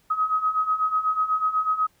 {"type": "beating tone pair", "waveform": "sine", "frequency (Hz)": [1262, 1270.1], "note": ["D#6", "D#6"], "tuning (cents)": [24, 35], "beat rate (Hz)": 8.1, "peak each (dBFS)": [-26, -22], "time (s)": [0.1, 1.87], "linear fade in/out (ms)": 10, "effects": ["pink hiss -63 dBFS RMS until 2 s"]}